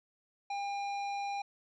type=tone with hard clipping; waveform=sine; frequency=803 Hz; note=G5; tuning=41 cents sharp; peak=-36 dBFS; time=0.5-1.42 s; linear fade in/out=5 ms; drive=12 dB; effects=resampled to 16000 Hz